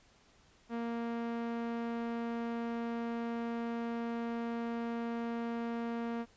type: tone with low-pass filter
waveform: sawtooth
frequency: 233.1 Hz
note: A#3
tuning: in tune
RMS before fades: -37 dBFS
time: 0.69-6.26 s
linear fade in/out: 50 ms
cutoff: 2000 Hz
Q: 0.58
effects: pink hiss -65 dBFS RMS until 6.36 s + resampled to 16000 Hz